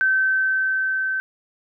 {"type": "tone with level ramp", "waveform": "sine", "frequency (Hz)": 1541, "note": "G6", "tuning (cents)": -30, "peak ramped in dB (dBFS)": [-15, -21], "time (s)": [0.01, 1.2], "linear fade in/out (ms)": 0, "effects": []}